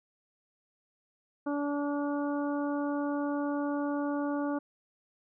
harmonic tone, 288.2 Hz, D4, 33 cents flat, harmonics 1 / 2 / 3 / 4 / 5, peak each -30 / -36 / -40 / -42 / -44 dBFS, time 1.46-4.59 s, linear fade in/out 10 ms, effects none

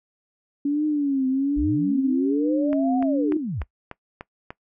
sine tone with vibrato, 281.6 Hz, C#4, 27 cents sharp, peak -19 dBFS, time 0.65-3.37 s, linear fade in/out 5 ms, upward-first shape triangle, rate 1.2 Hz, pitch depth 150 cents each way
sine linear two-way sweep, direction up then down, 38.89 to 740 to 38.89 Hz, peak -25 dBFS, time 1.56-3.64 s, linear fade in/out 20 ms, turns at 2.98 s
click train, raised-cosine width 0.5 ms, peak -19 dBFS, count 7, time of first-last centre 2.73-4.505 s, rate 3.38 Hz
effects noise-tail reverb RT60 0.1 s tail -21 dB re dry

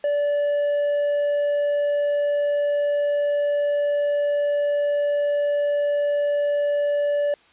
triangle tone with quantisation, 580 Hz, D5, 22 cents flat, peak -17 dBFS, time 0.04-7.34 s, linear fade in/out 2 ms, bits 7, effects white hiss -55 dBFS RMS until 7.52 s + resampled to 8000 Hz

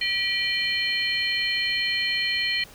sine tone cluster, 1939 / 2381 / 3060 / 4225 Hz, B6 / D7 / G7 / C8, -32 / +23 / -42 / +16 cents, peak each -28 dBFS, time 0.01-2.64 s, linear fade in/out 5 ms, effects pink hiss -48 dBFS RMS until 2.74 s

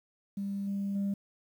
sine tone with level steps, 198.9 Hz, G3, 25 cents sharp, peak -31 / -29 / -26 dBFS, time 0.37-1.14 s, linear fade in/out 5 ms, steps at 0.67 / 0.95 s, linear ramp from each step 5 ms, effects tanh soft clip ceiling -27 dBFS + 10-bit

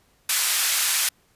white band-pass noise, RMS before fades -22 dBFS, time 0.29-1.09 s, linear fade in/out 5 ms, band 1300 to 13000 Hz, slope 12 dB/octave, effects pink hiss -62 dBFS RMS until 1.35 s + resampled to 32000 Hz

